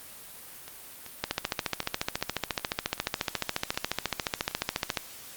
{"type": "two click trains", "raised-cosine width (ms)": 0.2, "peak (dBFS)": [-9, -24], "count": [54, 12], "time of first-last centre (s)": [[1.24, 4.972], [0.68, 4.895]], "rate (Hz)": [14.2, 2.61], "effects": ["white hiss -46 dBFS RMS until 5.36 s", "Opus 32 kbps"]}